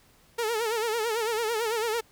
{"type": "tone with vibrato", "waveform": "sawtooth", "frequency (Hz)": 450, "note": "A4", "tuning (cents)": 39, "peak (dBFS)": -22, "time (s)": [0.38, 2.01], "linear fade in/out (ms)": 10, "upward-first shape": "sine", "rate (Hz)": 9, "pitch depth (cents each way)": 100, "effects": ["pink hiss -60 dBFS RMS until 2.11 s"]}